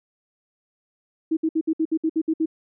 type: tone bursts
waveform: sine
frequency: 320 Hz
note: D#4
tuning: 49 cents sharp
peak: -18 dBFS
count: 10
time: 1.31-2.459 s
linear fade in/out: 10 ms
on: 60 ms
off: 61 ms
effects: none